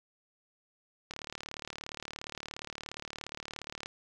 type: click train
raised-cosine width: 0.2 ms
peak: -22 dBFS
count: 103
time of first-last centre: 1.11-3.859 s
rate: 37.1 Hz
effects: none